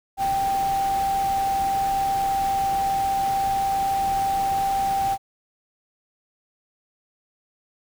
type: tone in noise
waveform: sine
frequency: 784 Hz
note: G5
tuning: in tune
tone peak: -20 dBFS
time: 0.17-5.18 s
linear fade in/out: 50 ms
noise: pink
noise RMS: -35 dBFS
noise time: 0.17-5.18 s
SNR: +12 dB
effects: none